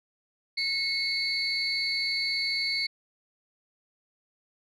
sine tone cluster, 2181 / 4096 / 4482 Hz, C#7 / C8 / C#8, -29 / -38 / +18 cents, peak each -29 / -34 / -28 dBFS, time 0.57-2.87 s, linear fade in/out 10 ms, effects tanh soft clip ceiling -19 dBFS

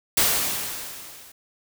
white noise with level ramp, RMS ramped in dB -18 to -47 dBFS, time 0.17-1.32 s, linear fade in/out 5 ms, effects none

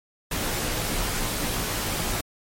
pink noise with comb filter, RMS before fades -27 dBFS, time 0.31-2.21 s, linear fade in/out 5 ms, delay 15 ms, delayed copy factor -0.55, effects MP3 64 kbps

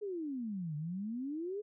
sine exponential two-way sweep, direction down then up, 430 to 145.6 to 430 Hz, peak -36 dBFS, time 0.01-1.62 s, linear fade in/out 20 ms, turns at 0.76 s, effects none

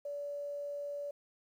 sine tone, 575 Hz, D5, 37 cents flat, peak -37 dBFS, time 0.05-1.11 s, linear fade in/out 5 ms, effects 11-bit

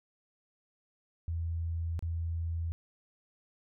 sine tone with dropouts, 83.2 Hz, E2, 17 cents sharp, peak -31 dBFS, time 1.28-2.72 s, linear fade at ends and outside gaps 0 ms, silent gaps 1.992-2.025 s, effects none

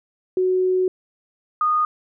sine tone pair in turn, 370 / 1231.7 Hz, F#4 / D#6, 0 / -18 cents, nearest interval octave + major sixth, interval 2082 cents, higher second, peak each -16 dBFS, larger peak neither, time 0.37-0.88 / 1.61-1.85 s, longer first, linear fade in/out 2 ms, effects none

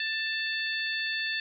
harmonic tone, 885 Hz, A5, 10 cents sharp, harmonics 2 / 3 / 4 / 5, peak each -31 / -35 / -36 / -37 dBFS, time 0-1.4 s, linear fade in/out 2 ms, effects none

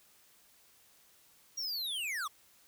square linear sweep, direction down, 5720 to 1070 Hz, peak -35 dBFS, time 1.57-2.28 s, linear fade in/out 10 ms, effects white hiss -64 dBFS RMS until 2.67 s

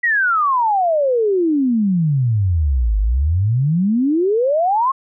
sine exponential two-way sweep, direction down then up, 1964 to 49 to 1103 Hz, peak -13 dBFS, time 0.03-4.92 s, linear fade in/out 10 ms, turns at 2.99 s, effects none

